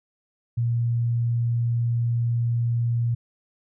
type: tone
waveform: sine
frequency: 118 Hz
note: A#2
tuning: 22 cents sharp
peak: -20 dBFS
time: 0.57-3.15 s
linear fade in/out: 10 ms
effects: none